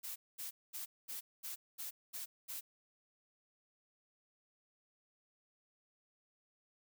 blue noise bursts, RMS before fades -44 dBFS, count 8, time 0.03-2.61 s, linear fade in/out 20 ms, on 130 ms, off 220 ms, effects none

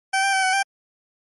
20% pulse tone with pitch steps, 772 / 786 / 767 / 751 / 786 Hz, G5 / G5 / G5 / F#5 / G5, -27 / +4 / -38 / +26 / +4 cents, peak -13 dBFS, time 0.13-0.63 s, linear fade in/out 10 ms, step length 100 ms, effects MP3 48 kbps

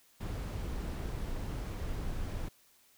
brown noise, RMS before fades -37 dBFS, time 0.2-2.49 s, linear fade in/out 10 ms, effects white hiss -65 dBFS RMS until 2.97 s

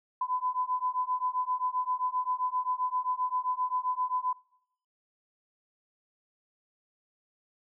sine beating tone pair, 1003 / 1010.6 Hz, B5 / B5, +26 / +40 cents, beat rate 7.6 Hz, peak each -31 dBFS, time 0.21-4.33 s, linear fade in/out 5 ms, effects noise-tail reverb RT60 0.8 s tail -24 dB re dry

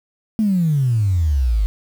sine exponential sweep, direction down, 224.7 to 48.88 Hz, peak -13 dBFS, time 0.39-1.66 s, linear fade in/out 0 ms, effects tanh soft clip ceiling -9 dBFS + 7-bit

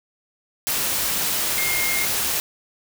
sine tone in noise, 2129 Hz, C7, 30 cents sharp, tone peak -24 dBFS, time 1.58-2.05 s, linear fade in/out 0 ms, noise white, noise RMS -23 dBFS, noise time 0.67-2.4 s, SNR -4 dB, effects none

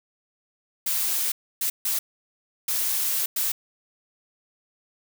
blue noise bursts at uneven times, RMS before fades -25 dBFS, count 5, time 0.86-1.32 / 1.61-1.7 / 1.85-1.99 / 2.68-3.26 / 3.36-3.52 s, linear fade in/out 5 ms, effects none

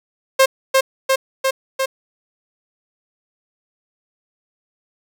sawtooth tone with echo, 532 Hz, C5, 29 cents sharp, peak -5 dBFS, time 0.39-0.46 s, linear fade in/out 10 ms, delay 350 ms, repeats 4, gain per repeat -2 dB, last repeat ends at 1.86 s, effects none

